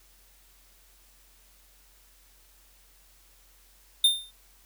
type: tone with exponential decay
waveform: square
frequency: 3623 Hz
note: A7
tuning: 50 cents sharp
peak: -15 dBFS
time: 4.04-4.31 s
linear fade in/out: 5 ms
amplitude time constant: 58 ms
effects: added 45 Hz sine -60 dBFS peak until 4.65 s + white hiss -60 dBFS RMS until 4.65 s